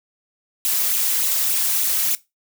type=noise with flanger; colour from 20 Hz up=blue; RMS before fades=-20 dBFS; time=0.65-2.15 s; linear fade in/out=0 ms; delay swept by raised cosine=0.28 to 3.18 ms; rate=3.4 Hz; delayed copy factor=+0.6; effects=noise-tail reverb RT60 0.2 s tail -18 dB re dry